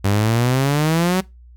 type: exponential sweep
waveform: sawtooth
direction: up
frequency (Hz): 97 to 190.1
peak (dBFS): -11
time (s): 0.04-1.21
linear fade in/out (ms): 10
effects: noise-tail reverb RT60 0.2 s tail -21 dB re dry + added 60 Hz sine -41 dBFS peak until 1.56 s